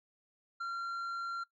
triangle tone with tanh clipping, 1375 Hz, F6, 27 cents flat, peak -36 dBFS, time 0.6-1.44 s, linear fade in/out 10 ms, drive 9 dB, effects noise-tail reverb RT60 0.1 s tail -19 dB re dry

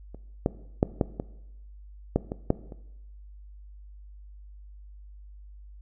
clicks, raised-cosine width 2 ms, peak -29 / -9 / -6 / -8 / -16 / -8 / -17 / -7 / -26 dBFS, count 9, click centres 0.146 / 0.461 / 0.829 / 1.012 / 1.199 / 2.16 / 2.319 / 2.504 / 2.722 s, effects noise-tail reverb RT60 0.9 s tail -17 dB re dry + added 50 Hz sine -44 dBFS peak until 5.81 s

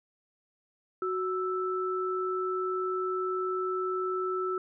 sine tone pair together, 370.8 / 1320 Hz, F#4 / E6, +4 / +2 cents, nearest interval octave + minor seventh, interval 2198 cents, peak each -30 / -32 dBFS, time 1.02-4.58 s, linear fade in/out 2 ms, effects none

